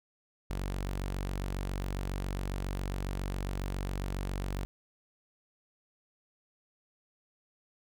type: tone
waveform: sawtooth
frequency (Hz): 47.31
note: F#1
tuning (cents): +39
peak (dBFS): -29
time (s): 0.5-4.65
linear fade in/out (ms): 0
effects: none